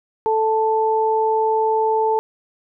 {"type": "tone pair together", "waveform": "sine", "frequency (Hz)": [440, 880], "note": ["A4", "A5"], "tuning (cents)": [0, 0], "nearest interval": "octave", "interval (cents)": 1200, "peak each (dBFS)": -18, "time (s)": [0.26, 2.19], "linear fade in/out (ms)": 0, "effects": []}